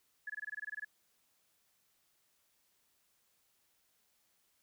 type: tone bursts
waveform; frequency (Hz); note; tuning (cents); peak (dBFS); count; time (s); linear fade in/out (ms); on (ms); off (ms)
sine; 1700; G#6; +40; -38; 12; 0.27-0.848; 5; 28; 22
effects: white hiss -75 dBFS RMS until 4.62 s